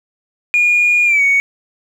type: tone with pitch glide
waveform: sine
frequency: 2433 to 2231 Hz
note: D#7 to C#7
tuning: -39 to +11 cents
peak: -8 dBFS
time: 0.54-1.4 s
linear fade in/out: 0 ms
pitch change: -150 cents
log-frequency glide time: 1.05-1.23 s
effects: tanh soft clip ceiling -6 dBFS + 7-bit